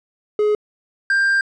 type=tone pair in turn; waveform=triangle; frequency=420.9 / 1589.1 Hz; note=G#4 / G6; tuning=+23 / +23 cents; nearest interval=octave + major seventh; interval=2300 cents; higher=second; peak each=-12 dBFS; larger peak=neither; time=0.39-0.55 / 1.1-1.41 s; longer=second; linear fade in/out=2 ms; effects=resampled to 22050 Hz